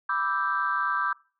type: chord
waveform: sine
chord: E minor seventh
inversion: second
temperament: equal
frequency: 987.8 / 1174.7 / 1318.5 / 1568 Hz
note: B5 / D6 / E6 / G6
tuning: 0 / 0 / 0 / 0 cents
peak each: -32 / -27 / -31 / -28 dBFS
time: 0.09-1.13 s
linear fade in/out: 5 ms
effects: noise-tail reverb RT60 0.4 s tail -24 dB re dry + tanh soft clip ceiling -14 dBFS